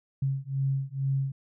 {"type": "beating tone pair", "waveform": "sine", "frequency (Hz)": [134.9, 137.1], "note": ["C#3", "C#3"], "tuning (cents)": [-47, -19], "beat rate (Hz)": 2.2, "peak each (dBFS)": -29, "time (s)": [0.22, 1.32], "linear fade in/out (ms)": 5, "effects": []}